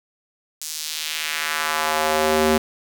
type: tone with high-pass filter sweep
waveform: square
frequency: 77.78 Hz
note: D#2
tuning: in tune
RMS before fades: -22 dBFS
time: 0.61-2.58 s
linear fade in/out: 5 ms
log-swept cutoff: 6500 to 280 Hz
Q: 1.3
effects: 7-bit